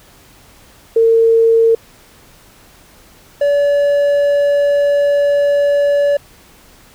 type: tone pair in turn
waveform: sine / triangle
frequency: 454.8 / 573 Hz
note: A#4 / D5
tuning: -43 / -43 cents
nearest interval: major third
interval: 400 cents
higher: second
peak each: -7 / -8 dBFS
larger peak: first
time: 0.96-1.75 / 3.41-6.17 s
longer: second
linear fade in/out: 5 ms
effects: pink hiss -45 dBFS RMS until 6.94 s